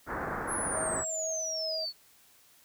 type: low-pass noise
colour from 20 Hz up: white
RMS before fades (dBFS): -35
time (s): 0.06-1.05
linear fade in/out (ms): 50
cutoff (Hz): 1700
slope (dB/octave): 48
type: exponential sweep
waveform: sine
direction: down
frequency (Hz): 11000 to 4361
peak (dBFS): -32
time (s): 0.47-1.93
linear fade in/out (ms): 50
type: tone with tremolo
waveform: sine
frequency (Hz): 637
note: D#5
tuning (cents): +41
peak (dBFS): -34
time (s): 0.74-1.86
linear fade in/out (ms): 20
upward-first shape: sine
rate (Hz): 2.3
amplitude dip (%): 40
effects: white hiss -61 dBFS RMS until 2.64 s